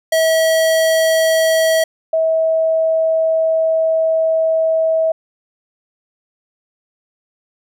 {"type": "tone pair in turn", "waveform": ["square", "sine"], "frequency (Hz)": [645, 645], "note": ["E5", "E5"], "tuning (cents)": [-38, -38], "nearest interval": "unison", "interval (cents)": 0, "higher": "neither", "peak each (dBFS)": -12, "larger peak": "neither", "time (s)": [[0.12, 1.84], [2.13, 5.12]], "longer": "second", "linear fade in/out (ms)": 5, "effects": []}